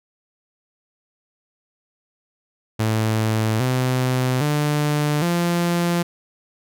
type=tone with pitch steps; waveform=sawtooth; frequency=110 / 127.83 / 148.54 / 172.61 Hz; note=A2 / C3 / D3 / F3; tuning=0 / -40 / +20 / -20 cents; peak=-14 dBFS; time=2.79-6.03 s; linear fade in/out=10 ms; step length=810 ms; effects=none